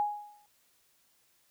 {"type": "tone with exponential decay", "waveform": "sine", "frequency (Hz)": 830.6, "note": "G#5", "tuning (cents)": 0, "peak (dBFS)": -24, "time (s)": [0, 0.46], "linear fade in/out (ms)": 0, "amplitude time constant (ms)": 100, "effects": ["white hiss -69 dBFS RMS until 1.5 s"]}